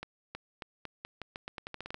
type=accelerating click train; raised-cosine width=0.3 ms; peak=-23 dBFS; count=15; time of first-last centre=0.03-1.944 s; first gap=320 ms; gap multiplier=0.85; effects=none